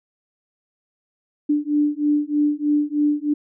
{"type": "beating tone pair", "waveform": "sine", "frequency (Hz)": [293.7, 296.9], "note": ["D4", "D4"], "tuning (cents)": [0, 19], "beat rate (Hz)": 3.2, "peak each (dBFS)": -20, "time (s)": [1.49, 3.34], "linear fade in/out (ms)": 10, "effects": []}